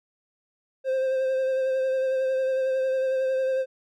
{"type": "tone with vibrato", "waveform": "triangle", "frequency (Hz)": 525, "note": "C5", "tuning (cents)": 6, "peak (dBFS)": -20, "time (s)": [0.84, 3.66], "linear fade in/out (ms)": 50, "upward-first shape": "sine", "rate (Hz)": 11, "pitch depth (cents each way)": 20, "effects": []}